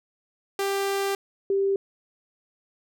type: tone pair in turn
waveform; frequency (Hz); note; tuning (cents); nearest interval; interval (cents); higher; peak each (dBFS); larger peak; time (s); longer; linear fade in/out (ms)
sawtooth / sine; 394.7 / 392.8; G4 / G4; +12 / +4; unison; 8; first; -20; neither; 0.59-1.15 / 1.5-1.76; first; 2
effects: none